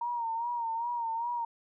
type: tone with vibrato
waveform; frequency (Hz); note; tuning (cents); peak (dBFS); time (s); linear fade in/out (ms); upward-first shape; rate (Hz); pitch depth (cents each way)
sine; 932.3; A#5; 0; -30; 0.01-1.45; 5; sine; 2.5; 60
effects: none